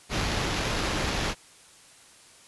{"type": "noise with sample-and-hold", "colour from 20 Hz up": "pink", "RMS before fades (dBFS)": -28, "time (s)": [0.09, 1.35], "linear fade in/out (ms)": 50, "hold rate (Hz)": 8820, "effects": ["white hiss -53 dBFS RMS until 2.47 s", "resampled to 24000 Hz"]}